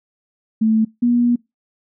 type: tone pair in turn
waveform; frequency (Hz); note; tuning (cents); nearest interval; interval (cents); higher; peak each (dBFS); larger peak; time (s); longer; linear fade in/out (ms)
sine; 220.2 / 240.6; A3 / B3; +2 / -45; major second; 153; second; -12; neither; 0.61-0.85 / 1.02-1.36; second; 10
effects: noise-tail reverb RT60 0.2 s tail -23 dB re dry